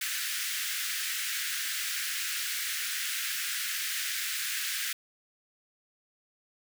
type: high-pass noise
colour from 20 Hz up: pink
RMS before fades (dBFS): -33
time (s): 0.01-4.93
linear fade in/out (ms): 5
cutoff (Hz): 1500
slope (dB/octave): 48
effects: none